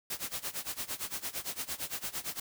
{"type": "noise with tremolo", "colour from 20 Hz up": "white", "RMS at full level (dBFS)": -35, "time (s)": [0.1, 2.4], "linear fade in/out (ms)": 5, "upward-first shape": "sine", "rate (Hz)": 8.8, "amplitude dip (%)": 90, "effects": []}